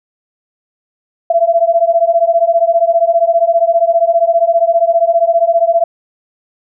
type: beating tone pair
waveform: sine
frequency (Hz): 666 / 681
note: E5 / F5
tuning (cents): +18 / -44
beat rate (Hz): 15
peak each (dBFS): -11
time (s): 1.3-5.84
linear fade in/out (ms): 5
effects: none